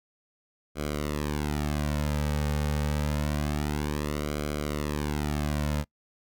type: tone with flanger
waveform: sawtooth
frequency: 74.2 Hz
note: D2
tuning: 18 cents sharp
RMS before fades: -29 dBFS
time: 0.75-5.85 s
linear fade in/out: 50 ms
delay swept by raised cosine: 1.1 to 3 ms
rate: 0.27 Hz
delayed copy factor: -0.9
effects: noise-tail reverb RT60 0.1 s tail -24 dB re dry